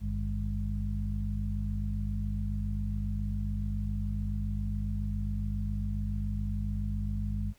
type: harmonic tone with a mistuned harmonic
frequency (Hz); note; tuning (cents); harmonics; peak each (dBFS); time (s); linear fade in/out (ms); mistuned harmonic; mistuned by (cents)
51.6; G#1; -10; 1 / 2 / 3 / 4; -32 / -34 / -43 / -37; 0-7.54; 50; 2; -75
effects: pink hiss -65 dBFS RMS until 7.58 s